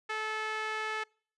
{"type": "tone with band-pass filter", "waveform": "sawtooth", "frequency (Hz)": 434.2, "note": "A4", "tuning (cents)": -23, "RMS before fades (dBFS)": -35, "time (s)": [0.09, 1.04], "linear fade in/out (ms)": 10, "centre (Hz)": 1800, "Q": 1.5, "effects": ["noise-tail reverb RT60 0.5 s tail -26 dB re dry", "resampled to 24000 Hz"]}